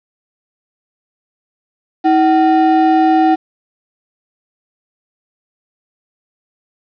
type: ring-modulated tone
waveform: triangle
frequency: 538 Hz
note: C5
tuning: 48 cents sharp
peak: -3 dBFS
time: 2.04-3.36 s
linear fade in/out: 20 ms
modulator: 218 Hz
effects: resampled to 11025 Hz + 7-bit